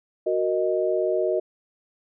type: chord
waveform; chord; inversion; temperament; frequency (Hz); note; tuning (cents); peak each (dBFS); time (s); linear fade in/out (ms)
sine; D# minor; first; equal; 370 / 466.2 / 622.3; F#4 / A#4 / D#5; 0 / 0 / 0; -24 / -27 / -24; 0.26-1.4; 10
effects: none